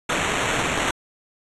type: noise with sample-and-hold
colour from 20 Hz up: white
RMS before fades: -23 dBFS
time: 0.09-0.91 s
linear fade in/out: 5 ms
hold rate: 4900 Hz
effects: resampled to 24000 Hz